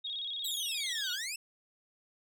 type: tone with vibrato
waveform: sine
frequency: 3520 Hz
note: A7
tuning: in tune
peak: -35 dBFS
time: 0.04-1.16 s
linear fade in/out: 10 ms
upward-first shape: square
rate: 17 Hz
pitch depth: 96 cents each way
type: exponential two-way sweep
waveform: 15% pulse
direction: down then up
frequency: 4048 to 1414 to 2717 Hz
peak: -29 dBFS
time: 0.44-1.36 s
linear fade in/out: 5 ms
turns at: 1.12 s
effects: none